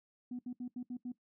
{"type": "tone bursts at uneven times", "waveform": "sine", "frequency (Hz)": 247, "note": "B3", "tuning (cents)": 0, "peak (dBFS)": -37, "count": 6, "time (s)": [[0.31, 0.39], [0.46, 0.53], [0.6, 0.68], [0.76, 0.83], [0.9, 0.97], [1.05, 1.12]], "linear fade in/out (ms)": 5, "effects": ["noise-tail reverb RT60 0.1 s tail -17 dB re dry", "tanh soft clip ceiling -34 dBFS"]}